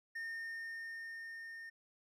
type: tone with level ramp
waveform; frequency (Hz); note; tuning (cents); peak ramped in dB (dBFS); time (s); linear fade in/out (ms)
triangle; 1825; A#6; -37; -38 to -45; 0.15-1.7; 10
effects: none